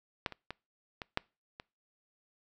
clicks, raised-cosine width 0.3 ms, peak -15 / -27 / -23 / -23 / -13 / -27 dBFS, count 6, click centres 0.262 / 0.323 / 0.506 / 1.018 / 1.174 / 1.599 s, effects noise-tail reverb RT60 0.3 s tail -25 dB re dry

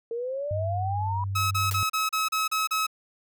sine exponential sweep, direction up, 455 to 987.8 Hz, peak -28 dBFS, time 0.11-1.24 s, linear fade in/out 2 ms
sine tone, 97.6 Hz, G2, 7 cents flat, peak -27 dBFS, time 0.51-1.83 s, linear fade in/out 0 ms
sawtooth tone bursts, 1285 Hz, E6, 45 cents flat, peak -20 dBFS, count 8, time 1.35-2.868 s, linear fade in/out 10 ms, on 160 ms, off 34 ms
white noise with exponential decay, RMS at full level -29 dBFS, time 1.71-1.83 s, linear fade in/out 1 ms, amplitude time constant 24 ms
effects none

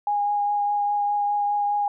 sine tone with vibrato, 821 Hz, G#5, 20 cents flat, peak -20 dBFS, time 0.07-1.88 s, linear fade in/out 2 ms, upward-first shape triangle, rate 4.9 Hz, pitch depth 13 cents each way, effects none

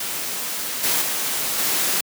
white noise with level steps, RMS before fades -27 / -20 / -24 / -21 dBFS, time 0-2.01 s, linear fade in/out 5 ms, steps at 0.83 / 1.01 / 1.58 s, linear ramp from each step 10 ms, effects high-pass 150 Hz 12 dB/octave

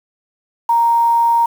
sine tone with quantisation, 932.3 Hz, A#5, in tune, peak -10 dBFS, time 0.69-1.46 s, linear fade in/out 5 ms, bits 6, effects none

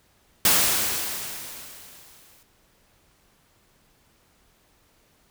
white noise with exponential decay, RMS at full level -17 dBFS, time 0.45-2.43 s, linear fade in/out 2 ms, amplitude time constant 430 ms, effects pink hiss -62 dBFS RMS until 5.3 s

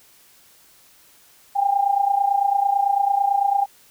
sine tone with amplitude modulation, 800 Hz, G5, 35 cents sharp, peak -13 dBFS, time 1.55-3.66 s, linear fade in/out 20 ms, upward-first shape sine, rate 29 Hz, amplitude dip 75%, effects white hiss -53 dBFS RMS until 3.9 s

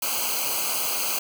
white noise with comb filter, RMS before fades -26 dBFS, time 0.02-1.19 s, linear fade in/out 5 ms, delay 0.55 ms, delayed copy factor -1, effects none

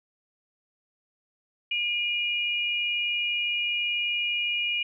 sine tone pair together, 2418 / 2877 Hz, D7 / F#7, +50 / -49 cents, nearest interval minor third, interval 301 cents, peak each -27 / -28 dBFS, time 1.71-4.83 s, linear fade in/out 5 ms, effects none

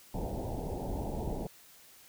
pink low-pass noise, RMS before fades -36 dBFS, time 0.14-1.47 s, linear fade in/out 2 ms, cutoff 910 Hz, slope 96 dB/octave, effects white hiss -57 dBFS RMS until 2.08 s

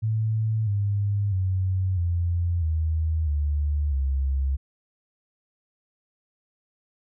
sine tone with pitch steps, 110 / 101.45 / 93.57 / 86.3 / 79.6 / 73.42 / 67.71 Hz, A2 / G#2 / F#2 / F2 / D#2 / D2 / C#2, 0 / -40 / +20 / -20 / +40 / 0 / -40 cents, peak -21 dBFS, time 0.02-4.57 s, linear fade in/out 20 ms, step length 650 ms, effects none

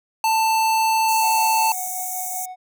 square tone, 887 Hz, A5, 14 cents sharp, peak -17 dBFS, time 0.24-1.72 s, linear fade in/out 2 ms
pink high-pass noise, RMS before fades -29 dBFS, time 1.08-2.46 s, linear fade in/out 10 ms, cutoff 6000 Hz, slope 96 dB/octave
triangle tone with tremolo, 739 Hz, F#5, 2 cents flat, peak -26 dBFS, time 1.2-2.56 s, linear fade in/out 50 ms, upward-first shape sine, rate 5.3 Hz, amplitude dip 40%
effects none

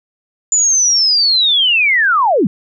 sine linear sweep, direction down, 7070 to 155.56 Hz, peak -9 dBFS, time 0.52-2.47 s, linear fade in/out 2 ms, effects none

